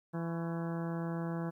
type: harmonic tone with a mistuned harmonic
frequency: 167.4 Hz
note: E3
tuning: 27 cents sharp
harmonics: 1 / 2 / 3 / 4 / 5 / 6 / 7 / 8 / 9 / 10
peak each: -35 / -41 / -45 / -47 / -49 / -51 / -52 / -53 / -54 / -55 dBFS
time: 0.13-1.51 s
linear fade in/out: 20 ms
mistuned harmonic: 7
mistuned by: -73 cents
effects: 12-bit